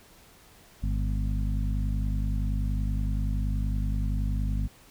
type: harmonic tone with a mistuned harmonic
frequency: 50.6 Hz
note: G#1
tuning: 44 cents flat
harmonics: 1 / 2 / 3 / 4 / 5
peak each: -26 / -32 / -36 / -38 / -40 dBFS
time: 0.82-4.68 s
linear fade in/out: 20 ms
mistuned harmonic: 4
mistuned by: +54 cents
effects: pink hiss -55 dBFS RMS until 4.9 s